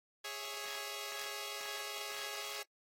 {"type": "chord", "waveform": "5% pulse", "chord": "C# minor", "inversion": "second", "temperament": "equal", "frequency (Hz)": [415.3, 554.4, 659.3], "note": ["G#4", "C#5", "E5"], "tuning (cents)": [0, 0, 0], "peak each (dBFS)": [-33, -34, -37], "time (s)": [0.24, 2.63], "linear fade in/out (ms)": 10, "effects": ["noise-tail reverb RT60 0.1 s tail -26 dB re dry", "AAC 48 kbps"]}